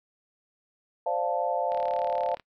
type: chord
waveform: sine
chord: D minor seventh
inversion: third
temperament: equal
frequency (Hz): 523.3 / 587.3 / 698.5 / 880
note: C5 / D5 / F5 / A5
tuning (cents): 0 / 0 / 0 / 0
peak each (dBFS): -31 / -31 / -29 / -31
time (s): 1.06-2.35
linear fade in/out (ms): 5
type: click train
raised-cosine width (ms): 0.3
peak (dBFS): -27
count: 26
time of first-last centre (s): 1.72-2.398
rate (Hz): 36.9
effects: noise-tail reverb RT60 0.1 s tail -25 dB re dry